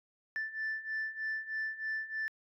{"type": "beating tone pair", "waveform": "sine", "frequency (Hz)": [1760, 1763.2], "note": ["A6", "A6"], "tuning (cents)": [0, 3], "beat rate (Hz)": 3.2, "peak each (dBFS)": [-38, -35], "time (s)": [0.36, 2.28], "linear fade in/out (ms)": 0, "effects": ["tanh soft clip ceiling -30 dBFS"]}